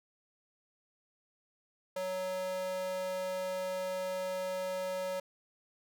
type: tone with high-pass filter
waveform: square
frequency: 185.6 Hz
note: F#3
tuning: 6 cents sharp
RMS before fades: -36 dBFS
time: 1.96-5.2 s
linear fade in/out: 5 ms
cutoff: 530 Hz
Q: 2.8
effects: none